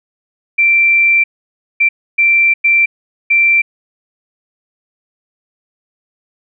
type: tone bursts at uneven times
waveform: sine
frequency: 2351 Hz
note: D7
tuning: 1 cent sharp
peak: -7 dBFS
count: 5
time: 0.58-1.24 / 1.8-1.89 / 2.18-2.54 / 2.64-2.86 / 3.3-3.62 s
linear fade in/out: 10 ms
effects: none